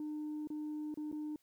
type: tone with dropouts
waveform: sine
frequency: 302.7 Hz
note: D#4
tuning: 48 cents flat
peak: -36 dBFS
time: 0-1.36 s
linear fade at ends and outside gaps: 2 ms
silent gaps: 0.473-0.502 / 0.942-0.973 / 1.116-1.126 s
effects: tanh soft clip ceiling -36 dBFS + white hiss -75 dBFS RMS until 1.42 s